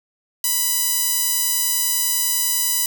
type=tone with high-pass filter; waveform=sawtooth; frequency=990 Hz; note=B5; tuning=4 cents sharp; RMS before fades=-20 dBFS; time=0.44-2.86 s; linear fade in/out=2 ms; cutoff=7000 Hz; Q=0.52; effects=none